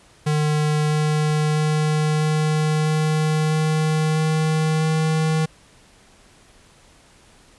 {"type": "tone with pitch steps", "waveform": "square", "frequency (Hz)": [151.5, 152.38, 153.26, 154.15, 155.04, 155.94, 156.84, 157.75], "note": ["D#3", "D#3", "D#3", "D#3", "D#3", "D#3", "D#3", "D#3"], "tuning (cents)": [-46, -36, -26, -16, -6, 4, 14, 24], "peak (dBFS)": -18, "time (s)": [0.26, 5.46], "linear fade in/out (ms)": 10, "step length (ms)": 650, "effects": ["pink hiss -52 dBFS RMS until 7.58 s", "resampled to 24000 Hz"]}